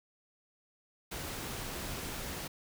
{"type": "noise", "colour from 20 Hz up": "pink", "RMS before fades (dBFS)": -40, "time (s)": [1.11, 2.48], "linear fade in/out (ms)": 10, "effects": []}